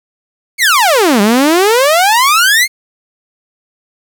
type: exponential two-way sweep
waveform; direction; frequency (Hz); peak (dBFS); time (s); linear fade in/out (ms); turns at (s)
sawtooth; down then up; 2305 to 196 to 2191; -3; 0.58-2.68; 50; 1.21
effects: 7-bit